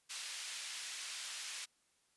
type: band-pass noise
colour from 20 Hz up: pink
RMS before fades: -45 dBFS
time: 0.09-1.66 s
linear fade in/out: 20 ms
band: 2400 to 10000 Hz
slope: 12 dB/octave
effects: white hiss -75 dBFS RMS until 2.16 s + resampled to 24000 Hz